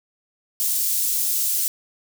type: high-pass noise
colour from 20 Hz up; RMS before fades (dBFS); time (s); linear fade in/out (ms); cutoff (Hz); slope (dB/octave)
white; -22; 0.6-1.68; 0; 6500; 12
effects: none